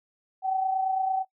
sine tone pair together, 760.1 / 789 Hz, F#5 / G5, +46 / +11 cents, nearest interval minor second, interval 65 cents, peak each -24 / -33 dBFS, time 0.42-1.25 s, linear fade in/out 50 ms, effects noise-tail reverb RT60 0.1 s tail -21 dB re dry

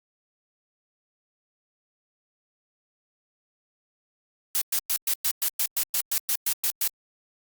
blue noise bursts, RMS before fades -24 dBFS, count 14, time 4.55-6.876 s, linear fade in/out 0 ms, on 64 ms, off 110 ms, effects Opus 48 kbps

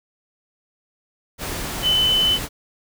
sine tone in noise, 3024 Hz, F#7, 37 cents sharp, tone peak -15 dBFS, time 1.82-2.39 s, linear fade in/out 50 ms, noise pink, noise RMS -28 dBFS, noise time 1.38-2.49 s, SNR +10 dB, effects none

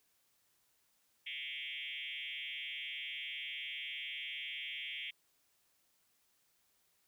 sine tone with frequency modulation, 2715 Hz, F7, 50 cents flat, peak -40 dBFS, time 1.26-5.11 s, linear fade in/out 10 ms, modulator 145 Hz, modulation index 4.6, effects white hiss -75 dBFS RMS until 7.07 s

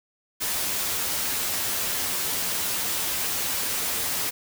white noise with comb filter, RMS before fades -27 dBFS, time 0.4-4.31 s, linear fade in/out 20 ms, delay 11 ms, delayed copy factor +0.5, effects none

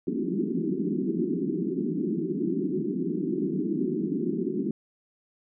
white band-pass noise, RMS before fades -28 dBFS, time 0.07-4.71 s, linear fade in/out 2 ms, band 160 to 390 Hz, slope 96 dB/octave, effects none

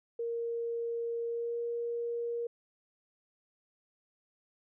sine tone with pitch glide, 466.2 to 470.8 Hz, A#4 to A#4, 0 to +17 cents, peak -32 dBFS, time 0.19-2.47 s, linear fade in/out 5 ms, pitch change +17 cents, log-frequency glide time 1.27-1.58 s, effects none

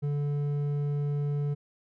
sine tone with hard clipping, 144.9 Hz, D3, 23 cents flat, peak -28 dBFS, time 0.02-1.55 s, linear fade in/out 20 ms, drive 6 dB, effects none

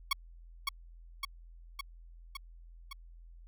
15% pulse tone with echo, 1111 Hz, C#6, 4 cents sharp, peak -20 dBFS, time 0.11-0.13 s, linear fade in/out 5 ms, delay 560 ms, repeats 5, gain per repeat -3 dB, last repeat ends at 2.93 s, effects added 42 Hz sine -50 dBFS peak until 3.47 s

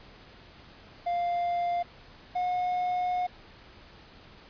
triangle tone pair in turn, 698.5 / 722.7 Hz, F5 / F#5, 0 / -41 cents, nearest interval minor second, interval 59 cents, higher second, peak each -24 dBFS, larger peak neither, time 1.06-1.83 / 2.35-3.27 s, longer second, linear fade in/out 10 ms, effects pink hiss -52 dBFS RMS until 4.49 s + resampled to 11025 Hz

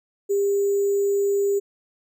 sine tone with sample-and-hold, 400 Hz, G4, 35 cents sharp, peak -18 dBFS, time 0.29-1.6 s, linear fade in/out 20 ms, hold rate 7350 Hz, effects none

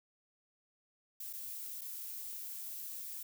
violet noise with dropouts, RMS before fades -44 dBFS, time 1.2-3.23 s, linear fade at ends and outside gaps 5 ms, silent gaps 1.33-1.334 / 1.811-1.815 s, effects none

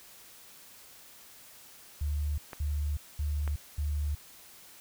sine tone bursts, 73.8 Hz, D2, 9 cents sharp, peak -28 dBFS, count 4, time 2.01-4.15 s, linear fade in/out 5 ms, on 370 ms, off 220 ms
clicks, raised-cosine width 0.5 ms, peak -25 dBFS, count 2, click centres 2.532 / 3.477 s
effects white hiss -53 dBFS RMS until 4.8 s

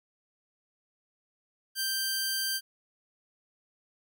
15% pulse tone pair together, 1568 / 4704 Hz, G6 / D8, 0 / +2 cents, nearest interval octave + perfect fifth, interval 1902 cents, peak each -26 dBFS, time 1.75-2.61 s, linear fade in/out 50 ms, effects none

